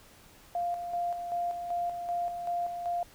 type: tone with tremolo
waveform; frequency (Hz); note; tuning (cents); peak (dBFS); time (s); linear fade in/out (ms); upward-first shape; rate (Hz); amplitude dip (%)
sine; 698; F5; -1; -28; 0.55-3.03; 2; square; 2.6; 50
effects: pink hiss -56 dBFS RMS until 3.14 s